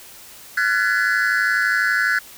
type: tone cluster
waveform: triangle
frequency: 1385 / 1497 / 1694 / 1794 / 2004 Hz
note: F6 / F#6 / G#6 / A6 / B6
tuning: -15 / +20 / +34 / +33 / +25 cents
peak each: -23 / -18 / -19 / -27 / -26 dBFS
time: 0.57-2.19 s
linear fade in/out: 5 ms
effects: white hiss -42 dBFS RMS until 2.37 s